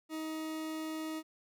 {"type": "tone", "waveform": "40% pulse", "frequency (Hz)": 315.4, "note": "D#4", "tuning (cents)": 24, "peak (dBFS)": -36, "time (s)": [0.09, 1.23], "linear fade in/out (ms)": 50, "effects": []}